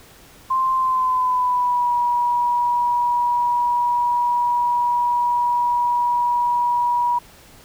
sine tone with pitch glide, 1046.5 to 965.2 Hz, C6 to B5, 0 to -40 cents, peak -16 dBFS, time 0.5-7.19 s, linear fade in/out 10 ms, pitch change -140 cents, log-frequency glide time 0.74-1.93 s, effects pink hiss -47 dBFS RMS until 7.64 s

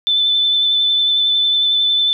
sine tone with vibrato, 3520 Hz, A7, in tune, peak -12 dBFS, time 0.07-2.13 s, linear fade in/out 0 ms, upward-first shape triangle, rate 11 Hz, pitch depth 19 cents each way, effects none

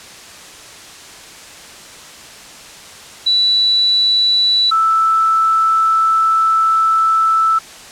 sine tone pair in turn, 3951 / 1318.5 Hz, B7 / E6, 0 / 0 cents, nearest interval octave + perfect fifth, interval 1900 cents, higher first, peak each -10 dBFS, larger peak neither, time 3.26-4.71 / 4.71-7.59 s, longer second, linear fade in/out 10 ms, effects white hiss -36 dBFS RMS until 7.91 s + low-pass 8000 Hz 12 dB/octave

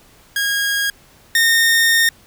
sawtooth tone pair in turn, 1635 / 1835.2 Hz, G#6 / A#6, -28 / -28 cents, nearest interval major second, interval 200 cents, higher second, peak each -13 / -8 dBFS, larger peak second, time 0.36-0.9 / 1.35-2.09 s, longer second, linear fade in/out 2 ms, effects pink hiss -49 dBFS RMS until 2.26 s

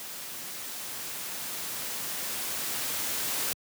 white noise with level ramp, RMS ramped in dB -40 to -30 dBFS, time 0-3.53 s, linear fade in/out 0 ms, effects high-pass 100 Hz 12 dB/octave

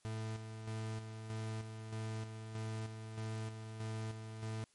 40% pulse tone with tremolo, 110.3 Hz, A2, 5 cents sharp, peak -38 dBFS, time 0.05-4.64 s, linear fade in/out 0 ms, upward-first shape square, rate 1.6 Hz, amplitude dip 50%, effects white hiss -72 dBFS RMS until 4.74 s + MP3 48 kbps

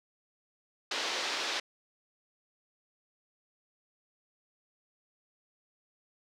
white band-pass noise, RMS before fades -34 dBFS, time 0.91-1.6 s, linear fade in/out 5 ms, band 310 to 5000 Hz, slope 24 dB/octave, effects none

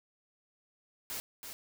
white noise with echo, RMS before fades -39 dBFS, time 1.1-1.2 s, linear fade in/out 0 ms, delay 330 ms, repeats 1, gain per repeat -6 dB, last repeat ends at 1.53 s, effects none

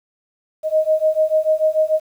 sine beating tone pair, 622.3 / 629.1 Hz, D#5 / D#5, 0 / +19 cents, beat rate 6.8 Hz, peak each -17 dBFS, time 0.63-2 s, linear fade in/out 50 ms, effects 8-bit

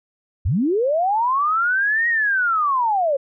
sine linear two-way sweep, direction up then down, 63.3 to 1900 to 527 Hz, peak -16 dBFS, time 0.45-3.17 s, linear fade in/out 10 ms, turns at 2.08 s, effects none

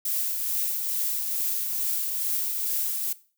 violet noise with tremolo, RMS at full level -26 dBFS, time 0.05-3.13 s, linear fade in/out 5 ms, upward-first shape triangle, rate 2.3 Hz, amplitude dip 35%, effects noise-tail reverb RT60 0.4 s tail -18 dB re dry

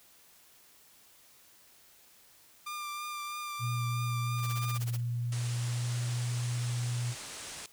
sawtooth tone with vibrato, 1193 Hz, D6, 27 cents sharp, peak -33 dBFS, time 2.66-4.78 s, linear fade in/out 10 ms, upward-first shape triangle, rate 3.1 Hz, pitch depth 22 cents each way
sine tone with pitch glide, 119.4 to 121.21 Hz, A#2 to B2, +42 to -32 cents, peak -30 dBFS, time 3.59-7.15 s, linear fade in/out 50 ms, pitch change +26 cents, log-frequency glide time 4.97-6.09 s
white noise with tremolo, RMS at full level -41 dBFS, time 4.37-5.01 s, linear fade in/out 50 ms, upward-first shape sine, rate 16 Hz, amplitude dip 100%
white low-pass noise, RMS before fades -44 dBFS, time 5.32-7.66 s, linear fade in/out 2 ms, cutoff 9700 Hz, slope 48 dB/octave
effects white hiss -60 dBFS RMS until 7.72 s

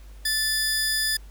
sawtooth tone pair together, 1753 / 4950 Hz, A6 / D#8, -7 / -10 cents, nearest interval octave + tritone, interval 1797 cents, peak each -22 dBFS, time 0.25-1.17 s, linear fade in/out 5 ms, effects added 50 Hz sine -41 dBFS peak until 1.3 s + pink hiss -56 dBFS RMS until 1.3 s

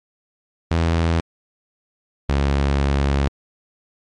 sawtooth tone pair in turn, 82.9 / 69.71 Hz, E2 / C#2, +10 / +10 cents, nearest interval minor third, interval 300 cents, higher first, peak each -12 dBFS, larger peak neither, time 0.71-1.2 / 2.29-3.28 s, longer second, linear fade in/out 0 ms, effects low-pass 5000 Hz 12 dB/octave + MP3 64 kbps

